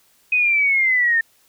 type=linear sweep; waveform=sine; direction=down; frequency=2522 to 1800 Hz; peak=-14 dBFS; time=0.32-1.21 s; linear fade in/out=5 ms; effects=white hiss -58 dBFS RMS until 1.48 s